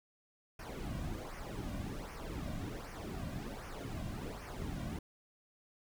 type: noise with flanger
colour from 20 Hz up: brown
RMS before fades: -42 dBFS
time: 0.59-4.99 s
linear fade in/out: 5 ms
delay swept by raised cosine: 0.25 to 2.35 ms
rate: 1.3 Hz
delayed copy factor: -0.7
effects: none